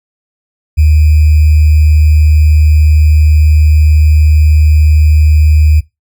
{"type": "tone with sample-and-hold", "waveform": "sine", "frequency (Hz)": 76.5, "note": "D#2", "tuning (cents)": -29, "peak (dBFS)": -3, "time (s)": [0.77, 5.81], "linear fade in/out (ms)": 20, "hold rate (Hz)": 2450, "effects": ["noise-tail reverb RT60 0.2 s tail -20 dB re dry"]}